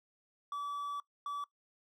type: tone bursts at uneven times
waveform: triangle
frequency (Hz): 1150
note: D6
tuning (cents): -37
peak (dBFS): -34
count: 2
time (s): 0.52-1 / 1.26-1.44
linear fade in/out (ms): 2
effects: noise-tail reverb RT60 0.1 s tail -21 dB re dry